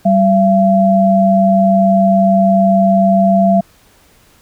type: tone pair together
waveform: sine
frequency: 193.5 / 679.7 Hz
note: G3 / F5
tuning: -22 / -47 cents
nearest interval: octave + minor seventh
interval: 2175 cents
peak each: -10 dBFS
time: 0.05-3.61 s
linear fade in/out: 10 ms
effects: pink hiss -49 dBFS RMS until 4.41 s

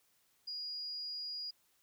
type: tone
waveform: sine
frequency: 4875 Hz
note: D#8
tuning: 36 cents flat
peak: -39 dBFS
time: 0.47-1.51 s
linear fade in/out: 10 ms
effects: white hiss -73 dBFS RMS until 1.82 s

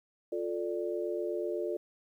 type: chord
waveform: sine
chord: D minor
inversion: first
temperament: just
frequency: 352.4 / 440.5 / 587.3 Hz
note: F4 / A4 / D5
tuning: +16 / +2 / 0 cents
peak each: -34 / -36 / -37 dBFS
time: 0.32-1.77 s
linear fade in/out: 5 ms
effects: 11-bit

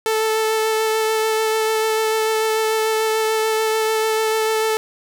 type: tone with vibrato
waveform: sawtooth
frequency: 439.3 Hz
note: A4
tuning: 3 cents flat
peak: -13 dBFS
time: 0.06-4.77 s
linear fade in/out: 0 ms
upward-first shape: sine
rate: 6.8 Hz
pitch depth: 12 cents each way
effects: none

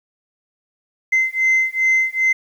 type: beating tone pair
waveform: sine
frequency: 2066 / 2068.5 Hz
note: C7 / C7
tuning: -22 / -20 cents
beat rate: 2.5 Hz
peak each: -16 dBFS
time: 1.12-2.33 s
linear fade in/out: 10 ms
effects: tanh soft clip ceiling -10 dBFS + 8-bit

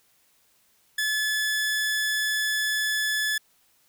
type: tone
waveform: sawtooth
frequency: 1722 Hz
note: A6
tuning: 38 cents flat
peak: -20 dBFS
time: 0.98-3.38 s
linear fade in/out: 5 ms
effects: white hiss -64 dBFS RMS until 3.88 s

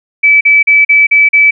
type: tone bursts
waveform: sine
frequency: 2303 Hz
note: D7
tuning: 34 cents flat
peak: -3 dBFS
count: 6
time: 0.23-1.51 s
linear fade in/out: 10 ms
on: 180 ms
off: 40 ms
effects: none

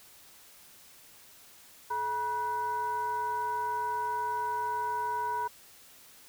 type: tone with frequency modulation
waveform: sine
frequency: 964 Hz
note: B5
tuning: 42 cents flat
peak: -29 dBFS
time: 1.9-5.48 s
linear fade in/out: 10 ms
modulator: 533 Hz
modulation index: 0.51
effects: white hiss -55 dBFS RMS until 6.28 s

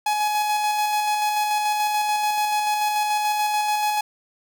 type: tone with tremolo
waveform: 45% pulse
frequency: 842 Hz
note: G#5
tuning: 24 cents sharp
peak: -19 dBFS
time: 0.06-4.01 s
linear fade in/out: 5 ms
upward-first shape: square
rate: 6.9 Hz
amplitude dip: 25%
effects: none

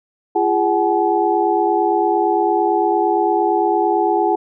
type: tone cluster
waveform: sine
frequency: 341.7 / 410.5 / 752 / 852 Hz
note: F4 / G#4 / F#5 / G#5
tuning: -38 / -20 / +28 / +44 cents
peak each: -19 dBFS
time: 0.35-4.36 s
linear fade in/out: 10 ms
effects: none

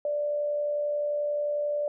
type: tone with amplitude modulation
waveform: sine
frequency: 587.3 Hz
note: D5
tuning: in tune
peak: -24 dBFS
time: 0.05-1.88 s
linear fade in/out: 2 ms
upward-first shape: sine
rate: 71.3 Hz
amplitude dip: 30%
effects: none

